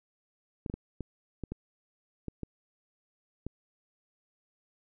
clicks, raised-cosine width 3 ms, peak -23 dBFS, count 9, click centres 0.662 / 0.699 / 0.74 / 1.007 / 1.437 / 1.52 / 2.283 / 2.433 / 3.466 s, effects none

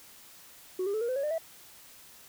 sine tone with pitch steps, 370 / 401.2 / 435 / 471.6 / 511.3 / 554.4 / 601.1 / 651.7 Hz, F#4 / G4 / A4 / A#4 / C5 / C#5 / D5 / E5, 0 / +40 / -20 / +20 / -40 / 0 / +40 / -20 cents, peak -26 dBFS, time 0.79-1.382 s, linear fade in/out 5 ms, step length 74 ms, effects tanh soft clip ceiling -26 dBFS + white hiss -53 dBFS RMS until 2.28 s

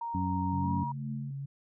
sine tone with pitch glide, 932.3 to 954.1 Hz, A#5 to A#5, 0 to +40 cents, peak -33 dBFS, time 0.01-0.92 s, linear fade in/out 5 ms, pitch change +40 cents, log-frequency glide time 0.61-0.69 s
harmonic tone, 92.5 Hz, F#2, in tune, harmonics 1 / 2 / 3, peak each -33 / -33 / -35 dBFS, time 0.14-0.84 s, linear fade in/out 10 ms
sine tone with vibrato, 138.59 Hz, C#3, in tune, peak -35 dBFS, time 0.52-1.46 s, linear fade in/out 10 ms, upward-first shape sine, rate 4.5 Hz, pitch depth 11 cents each way
sine tone with tremolo, 220 Hz, A3, in tune, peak -35 dBFS, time 0.64-1.31 s, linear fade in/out 2 ms, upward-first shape triangle, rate 2.6 Hz, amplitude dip 80%
effects none

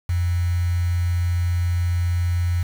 sine tone with quantisation, 87.31 Hz, F2, in tune, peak -18 dBFS, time 0.09-2.63 s, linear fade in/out 5 ms, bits 6, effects none

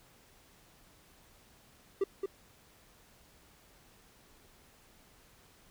triangle tone with echo, 391.7 Hz, G4, 1 cent flat, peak -24 dBFS, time 2.01-2.04 s, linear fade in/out 5 ms, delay 220 ms, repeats 1, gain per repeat -5 dB, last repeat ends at 2.26 s, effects pink hiss -62 dBFS RMS until 5.7 s

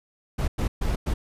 brown noise bursts at uneven times, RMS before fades -24 dBFS, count 4, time 0.38-0.48 / 0.58-0.68 / 0.81-0.96 / 1.06-1.14 s, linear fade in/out 10 ms, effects resampled to 32000 Hz

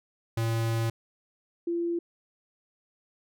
square / sine tone pair in turn, 114 / 341.6 Hz, A#2 / F4, -38 / -38 cents, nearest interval octave + perfect fifth, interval 1900 cents, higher second, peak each -26 dBFS, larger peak neither, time 0.37-0.9 / 1.67-1.99 s, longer first, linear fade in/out 5 ms, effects none

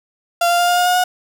35% pulse tone with pitch steps, 690 / 696 / 702.1 / 708.2 / 714.3 / 720.5 / 726.8 Hz, F5 / F5 / F5 / F5 / F5 / F#5 / F#5, -21 / -6 / +9 / +24 / +39 / -46 / -31 cents, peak -11 dBFS, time 0.41-1.04 s, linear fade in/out 5 ms, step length 90 ms, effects 7-bit

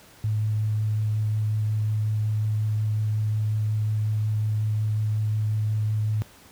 sine tone with vibrato, 107.4 Hz, A2, 41 cents flat, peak -21 dBFS, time 0.24-6.22 s, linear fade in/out 0 ms, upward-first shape sine, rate 5.5 Hz, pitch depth 9 cents each way, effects pink hiss -51 dBFS RMS until 6.51 s + high-pass 60 Hz 12 dB/octave

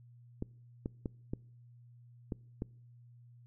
clicks, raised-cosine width 3 ms, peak -23 dBFS, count 6, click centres 0.424 / 0.859 / 1.058 / 1.335 / 2.322 / 2.621 s, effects noise-tail reverb RT60 0.6 s tail -25 dB re dry + added 120 Hz sine -55 dBFS peak until 3.46 s

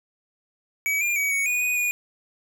square tone with pitch steps, 2276 / 2404 / 2267 / 2231 / 2464 / 2481 / 2451 Hz, C#7 / D7 / C#7 / C#7 / D#7 / D#7 / D#7, +45 / +40 / +38 / +11 / -17 / -6 / -27 cents, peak -22 dBFS, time 0.86-1.91 s, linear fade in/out 0 ms, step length 150 ms, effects none

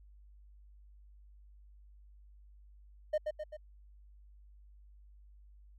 triangle tone with echo, 611 Hz, D#5, 32 cents flat, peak -25 dBFS, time 3.13-3.18 s, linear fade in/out 10 ms, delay 130 ms, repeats 3, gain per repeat -5 dB, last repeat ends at 3.57 s, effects tanh soft clip ceiling -21 dBFS + added 50 Hz sine -55 dBFS peak until 5.78 s

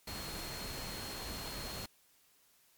sine tone in noise, 4260 Hz, C8, 30 cents sharp, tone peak -47 dBFS, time 0.07-1.86 s, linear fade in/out 5 ms, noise pink, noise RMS -43 dBFS, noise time 0.07-1.86 s, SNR -7 dB, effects white hiss -68 dBFS RMS until 2.77 s + MP3 96 kbps

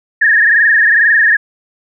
sine tone with frequency modulation, 1760 Hz, A6, in tune, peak -6 dBFS, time 0.21-1.37 s, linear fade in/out 10 ms, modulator 22.2 Hz, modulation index 4.7, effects none

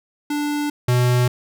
square tone pair in turn, 293.6 / 123.73 Hz, D4 / B2, 0 / +4 cents, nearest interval octave + minor third, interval 1496 cents, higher first, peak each -21 / -15 dBFS, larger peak second, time 0.3-0.7 / 0.88-1.28 s, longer neither, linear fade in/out 5 ms, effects none

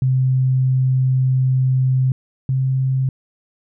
sine tone pair in turn, 130 / 131.81 Hz, C3 / C3, -11 / +13 cents, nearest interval unison, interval 24 cents, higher second, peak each -13 / -15 dBFS, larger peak first, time 0.02-2.12 / 2.49-3.09 s, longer first, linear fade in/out 2 ms, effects none

